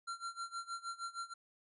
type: tone with tremolo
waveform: square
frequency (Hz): 1371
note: F6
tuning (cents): -32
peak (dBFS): -39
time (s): 0.07-1.34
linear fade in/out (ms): 10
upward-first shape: sine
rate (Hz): 6.4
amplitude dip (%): 90
effects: resampled to 24000 Hz